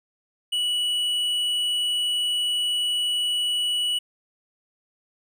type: tone with tanh clipping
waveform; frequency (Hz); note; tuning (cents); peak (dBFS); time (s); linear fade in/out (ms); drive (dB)
sine; 2943; F#7; -10; -23; 0.52-3.99; 10; 8
effects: none